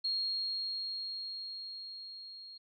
sine tone with level ramp, 4264 Hz, C8, 32 cents sharp, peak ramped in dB -30 to -47 dBFS, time 0.04-2.58 s, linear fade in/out 10 ms, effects none

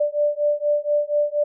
sine beating tone pair, 587.3 / 591.5 Hz, D5 / D5, 0 / +12 cents, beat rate 4.2 Hz, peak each -21 dBFS, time 0-1.44 s, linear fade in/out 10 ms, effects none

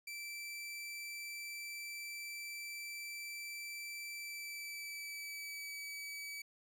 sawtooth tone with pitch glide, 2332 to 2288 Hz, D7 to D7, -13 to -46 cents, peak -40 dBFS, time 0.07-6.42 s, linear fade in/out 5 ms, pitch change -33 cents, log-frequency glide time 4.14-5.77 s, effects none

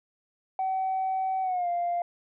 sine tone with pitch glide, 760 to 696.9 Hz, F#5 to F5, +46 to -4 cents, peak -24 dBFS, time 0.59-2.02 s, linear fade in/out 2 ms, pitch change -150 cents, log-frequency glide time 1.42-1.68 s, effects tanh soft clip ceiling -22 dBFS

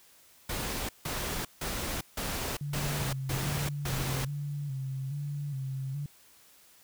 pink noise bursts, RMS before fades -34 dBFS, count 7, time 0.49-4.25 s, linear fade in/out 5 ms, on 400 ms, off 160 ms
sine tone with vibrato, 138.9 Hz, C#3, 4 cents sharp, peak -32 dBFS, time 2.61-6.06 s, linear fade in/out 2 ms, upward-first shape square, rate 1.2 Hz, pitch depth 66 cents each way
effects white hiss -59 dBFS RMS until 6.83 s

